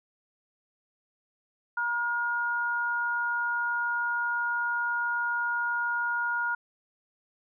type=tone pair together; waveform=sine; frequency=953 / 1425.5 Hz; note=A#5 / F6; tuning=+38 / +35 cents; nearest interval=perfect fifth; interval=697 cents; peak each=-32 / -27 dBFS; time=1.77-6.55 s; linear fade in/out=5 ms; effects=none